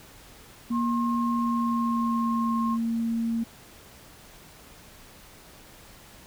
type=tone with pitch glide; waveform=sine; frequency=235.8 to 229.4 Hz; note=A#3 to A#3; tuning=+20 to -28 cents; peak=-24 dBFS; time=0.7-3.44 s; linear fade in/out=10 ms; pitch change=-48 cents; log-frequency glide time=1.3-2.62 s
type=tone; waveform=sine; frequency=1070 Hz; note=C6; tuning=38 cents sharp; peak=-28 dBFS; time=0.71-2.78 s; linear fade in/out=50 ms
effects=pink hiss -50 dBFS RMS until 6.26 s